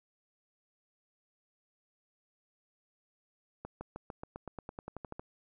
accelerating click train, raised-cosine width 1 ms, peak -27 dBFS, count 15, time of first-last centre 3.65-5.195 s, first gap 160 ms, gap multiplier 0.94, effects none

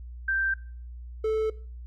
sine / triangle tone pair in turn, 1568 / 437.3 Hz, G6 / A4, 0 / -11 cents, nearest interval octave + minor seventh, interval 2211 cents, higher first, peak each -23 / -21 dBFS, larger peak second, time 0.28-0.54 / 1.24-1.5 s, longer neither, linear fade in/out 5 ms, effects noise-tail reverb RT60 0.4 s tail -19 dB re dry + added 60 Hz sine -38 dBFS peak until 1.86 s

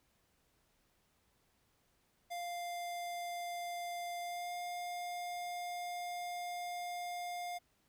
square tone with pitch glide, 698.5 to 706.6 Hz, F5 to F5, 0 to +20 cents, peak -40 dBFS, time 2.3-7.59 s, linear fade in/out 20 ms, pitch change +20 cents, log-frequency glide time 4.21-4.53 s, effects pink hiss -75 dBFS RMS until 7.88 s

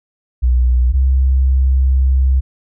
sine tone pair in turn, 61.74 / 65.73 Hz, B1 / C2, 0 / +9 cents, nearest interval minor second, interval 109 cents, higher second, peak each -9 dBFS, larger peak neither, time 0.42-0.93 / 0.93-2.41 s, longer second, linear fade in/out 20 ms, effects none

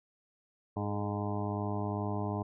harmonic tone with a mistuned harmonic, 102.5 Hz, G#2, 22 cents flat, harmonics 1 / 2 / 3 / 4 / 6 / 7 / 8 / 9 / 10, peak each -35 / -38 / -40 / -41 / -43 / -43 / -44 / -45 / -45 dBFS, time 0.76-2.43 s, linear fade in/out 10 ms, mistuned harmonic 4, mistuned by +35 cents, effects none

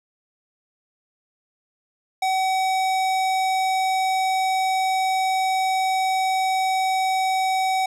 sine tone with hard clipping, 758 Hz, F#5, 42 cents sharp, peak -21 dBFS, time 2.22-7.86 s, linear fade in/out 5 ms, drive 18 dB, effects none

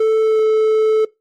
triangle tone with pitch glide, 440 to 436 Hz, A4 to A4, 0 to -16 cents, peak -9 dBFS, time 0-1.05 s, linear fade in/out 5 ms, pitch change -16 cents, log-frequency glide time 0.21-0.42 s, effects noise-tail reverb RT60 0.2 s tail -21 dB re dry + Opus 24 kbps

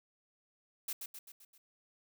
blue noise with echo, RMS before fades -38 dBFS, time 0.88-0.93 s, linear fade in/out 5 ms, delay 130 ms, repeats 5, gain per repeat -5 dB, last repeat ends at 1.58 s, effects none

